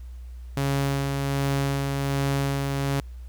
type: tone with tremolo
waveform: sawtooth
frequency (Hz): 138.59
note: C#3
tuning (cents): 0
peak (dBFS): -18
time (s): 0.57-3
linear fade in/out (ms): 2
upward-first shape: sine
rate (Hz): 1.3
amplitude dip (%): 30
effects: added 61 Hz sine -36 dBFS peak until 3.28 s + pink hiss -61 dBFS RMS until 3.28 s